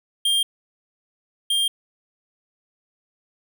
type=tone pair in turn; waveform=square; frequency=3201 / 3201 Hz; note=G7 / G7; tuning=+36 / +36 cents; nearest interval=unison; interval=0 cents; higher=neither; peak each=-18 / -19 dBFS; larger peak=first; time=0.25-0.43 / 1.5-1.68 s; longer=neither; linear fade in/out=5 ms; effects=none